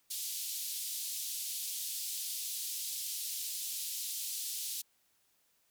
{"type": "band-pass noise", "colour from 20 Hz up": "white", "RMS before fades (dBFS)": -39, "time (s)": [0.1, 4.82], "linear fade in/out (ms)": 10, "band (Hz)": [3300, 15000], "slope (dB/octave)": 24, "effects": ["white hiss -73 dBFS RMS until 5.7 s"]}